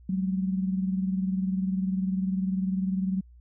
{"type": "tone pair together", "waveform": "sine", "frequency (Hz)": [187.67, 207.7], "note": ["F#3", "G#3"], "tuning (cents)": [25, 0], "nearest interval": "major second", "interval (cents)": 175, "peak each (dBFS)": [-25, -33], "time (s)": [0.09, 3.21], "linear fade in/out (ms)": 5, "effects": ["added 60 Hz sine -49 dBFS peak until 3.4 s"]}